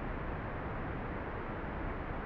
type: low-pass noise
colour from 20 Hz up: pink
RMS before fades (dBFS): -39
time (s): 0-2.25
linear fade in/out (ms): 0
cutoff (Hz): 1900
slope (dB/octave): 24
effects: none